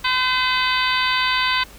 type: harmonic tone with a mistuned harmonic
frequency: 510 Hz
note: C5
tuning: 44 cents flat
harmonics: 2 / 3 / 4 / 5 / 6 / 7 / 8 / 9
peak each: -22 / -24 / -25 / -26 / -27 / -27 / -28 / -29 dBFS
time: 0.04-1.64 s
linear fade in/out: 10 ms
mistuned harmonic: 8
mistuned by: -58 cents
effects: added 50 Hz sine -44 dBFS peak until 1.78 s + pink hiss -44 dBFS RMS until 1.78 s